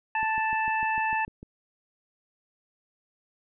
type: harmonic tone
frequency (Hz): 880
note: A5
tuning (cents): 0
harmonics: 1 / 2 / 3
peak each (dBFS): -26 / -30 / -32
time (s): 0.15-1.25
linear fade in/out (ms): 2
type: click train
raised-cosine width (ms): 3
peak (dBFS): -30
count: 9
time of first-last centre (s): 0.23-1.429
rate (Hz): 6.67
effects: none